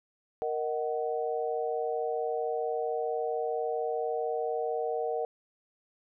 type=chord; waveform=sine; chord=D# minor; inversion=second; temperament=just; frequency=466.7 / 622.3 / 746.7 Hz; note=A#4 / D#5 / F#5; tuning=+2 / 0 / +16 cents; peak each=-31 / -35 / -34 dBFS; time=0.42-5.25 s; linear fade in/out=0 ms; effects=none